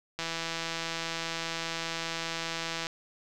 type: click train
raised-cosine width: 0.2 ms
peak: -16 dBFS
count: 443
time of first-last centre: 0.19-2.869 s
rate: 165 Hz
effects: none